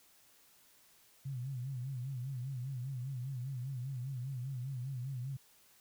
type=tone with vibrato; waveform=sine; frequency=129.8 Hz; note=C3; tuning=13 cents flat; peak=-37 dBFS; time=1.25-5.37 s; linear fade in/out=10 ms; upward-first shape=sine; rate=5 Hz; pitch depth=120 cents each way; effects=white hiss -65 dBFS RMS until 5.8 s